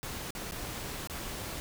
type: noise with dropouts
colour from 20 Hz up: pink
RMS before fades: -39 dBFS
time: 0.03-1.6 s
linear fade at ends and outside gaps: 0 ms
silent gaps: 0.306-0.351 / 0.511-0.521 / 1.073-1.098 s
effects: none